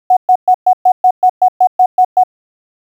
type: tone bursts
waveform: sine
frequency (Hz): 737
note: F#5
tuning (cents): -7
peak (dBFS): -4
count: 12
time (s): 0.1-2.236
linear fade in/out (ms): 5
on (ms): 68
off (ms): 120
effects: 7-bit